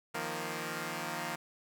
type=chord; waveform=5% pulse; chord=Eb suspended second; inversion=none; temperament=equal; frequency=155.56 / 174.61 / 233.1 Hz; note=Eb3 / F3 / Bb3; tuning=0 / 0 / 0 cents; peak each=-29 dBFS; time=0.14-1.36 s; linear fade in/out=10 ms; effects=none